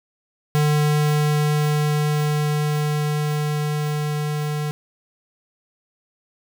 square tone with level ramp, 149.7 Hz, D3, 33 cents sharp, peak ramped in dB -16 to -23 dBFS, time 0.55-4.71 s, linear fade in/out 0 ms, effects none

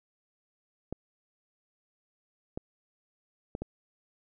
clicks, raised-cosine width 2 ms, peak -21 dBFS, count 4, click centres 0.926 / 2.575 / 3.551 / 3.62 s, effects none

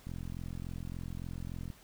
click train, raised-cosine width 5 ms, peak -29 dBFS, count 72, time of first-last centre 0.07-1.702 s, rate 43.5 Hz, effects pink hiss -59 dBFS RMS until 1.83 s

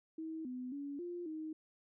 sine tone with pitch steps, 320.2 / 252 / 283.4 / 350 / 313.4 Hz, D#4 / B3 / C#4 / F4 / D#4, +50 / +35 / +38 / +4 / +13 cents, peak -40 dBFS, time 0.18-1.53 s, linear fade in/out 5 ms, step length 270 ms, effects none

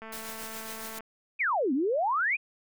click train, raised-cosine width 0.5 ms, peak -29 dBFS, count 220, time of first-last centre 0.02-1.006 s, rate 222 Hz
white noise with tremolo, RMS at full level -40 dBFS, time 0.12-0.99 s, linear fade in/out 5 ms, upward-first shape sine, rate 7.2 Hz, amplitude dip 40%
sine exponential two-way sweep, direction down then up, 2567 to 246.9 to 2567 Hz, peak -24 dBFS, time 1.39-2.37 s, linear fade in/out 20 ms, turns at 1.73 s
effects none

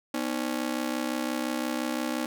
sawtooth ring-modulated tone, 277.2 Hz, C#4, in tune, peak -21 dBFS, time 0.14-2.26 s, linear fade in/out 2 ms, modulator 32.9 Hz, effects none

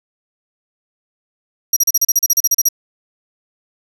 30% pulse tone bursts, 5740 Hz, F8, 47 cents sharp, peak -6 dBFS, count 14, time 1.73-2.688 s, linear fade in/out 5 ms, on 35 ms, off 36 ms, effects none

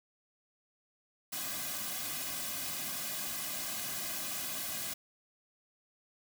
white noise with comb filter, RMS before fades -38 dBFS, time 1.32-4.94 s, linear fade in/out 10 ms, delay 2.2 ms, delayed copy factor -1, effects none

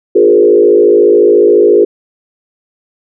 sine tone with frequency modulation, 415.3 Hz, G#4, in tune, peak -3 dBFS, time 0.15-1.85 s, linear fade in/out 10 ms, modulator 54.2 Hz, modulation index 1.3, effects none

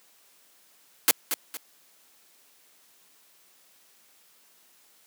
white noise with echo, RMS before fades -18 dBFS, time 1.08-1.11 s, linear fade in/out 0 ms, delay 230 ms, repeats 2, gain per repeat -9 dB, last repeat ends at 1.57 s, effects white hiss -60 dBFS RMS until 5.06 s + high-pass 200 Hz 12 dB/octave

